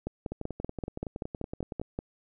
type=two click trains; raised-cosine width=2 ms; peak=-22 / -19 dBFS; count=17 / 11; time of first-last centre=0.32-1.815 / 0.07-1.989 s; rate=10.7 / 5.21 Hz; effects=none